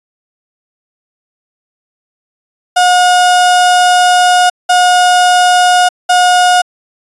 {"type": "tone bursts at uneven times", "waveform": "35% pulse", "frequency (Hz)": 721, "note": "F#5", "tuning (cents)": -45, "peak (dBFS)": -4, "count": 3, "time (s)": [[2.76, 4.5], [4.69, 5.89], [6.09, 6.62]], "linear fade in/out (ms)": 10, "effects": ["resampled to 24000 Hz"]}